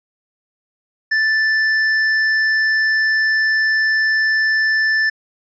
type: tone with tanh clipping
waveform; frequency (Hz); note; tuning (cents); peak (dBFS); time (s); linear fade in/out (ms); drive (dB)
sine; 1760; A6; 0; -15; 1.11-5.1; 10; 9
effects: resampled to 16000 Hz